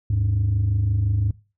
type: tone pair together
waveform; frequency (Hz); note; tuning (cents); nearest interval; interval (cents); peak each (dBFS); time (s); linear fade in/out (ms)
sine; 77.01 / 102.8; D#2 / G#2; -17 / -17; perfect fourth; 500; -23 / -17; 0.1-1.31; 5
effects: noise-tail reverb RT60 0.3 s tail -21 dB re dry + tanh soft clip ceiling -15 dBFS